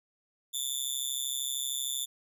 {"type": "tone with amplitude modulation", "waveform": "15% pulse", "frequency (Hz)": 3520, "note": "A7", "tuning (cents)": 0, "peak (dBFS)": -20, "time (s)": [0.53, 2.06], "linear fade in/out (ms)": 20, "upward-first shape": "sine", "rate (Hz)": 133, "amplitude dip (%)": 100, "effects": []}